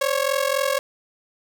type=ring-modulated tone; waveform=sawtooth; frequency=550 Hz; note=C#5; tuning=14 cents flat; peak=-13 dBFS; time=0.01-0.79 s; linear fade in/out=0 ms; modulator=21.9 Hz; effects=none